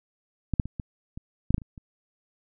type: clicks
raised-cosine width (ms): 5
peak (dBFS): -13 / -8 / -21 / -19 / -25 / -11 / -6 / -19 / -30 / -30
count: 10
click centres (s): 0.537 / 0.598 / 0.656 / 0.798 / 1.175 / 1.506 / 1.544 / 1.581 / 1.618 / 1.778
effects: none